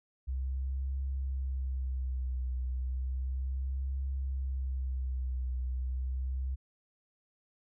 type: tone with vibrato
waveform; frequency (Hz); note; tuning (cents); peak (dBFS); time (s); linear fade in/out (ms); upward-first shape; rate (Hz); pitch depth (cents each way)
sine; 65; C2; -11; -31; 0.27-6.56; 20; triangle; 0.33; 58
effects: none